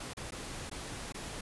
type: noise with dropouts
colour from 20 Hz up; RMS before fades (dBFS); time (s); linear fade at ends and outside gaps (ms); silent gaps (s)
pink; -42; 0-1.41; 5; 0.135-0.169 / 0.308-0.32 / 0.698-0.713 / 1.124-1.143
effects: resampled to 24000 Hz